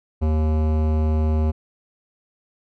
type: tone with hard clipping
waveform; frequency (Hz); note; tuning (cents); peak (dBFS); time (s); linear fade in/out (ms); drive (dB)
sine; 77.78; D#2; 0; -19; 0.21-1.52; 20; 17
effects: none